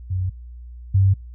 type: tone pair in turn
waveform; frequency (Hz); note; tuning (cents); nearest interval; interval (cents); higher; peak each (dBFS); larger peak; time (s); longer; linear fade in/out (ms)
sine; 92.5 / 96.82; F#2 / G2; 0 / -21; minor second; 79; second; -20 / -12; second; 0.1-0.3 / 0.94-1.14; neither; 10
effects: noise-tail reverb RT60 0.3 s tail -26 dB re dry + added 60 Hz sine -35 dBFS peak until 1.34 s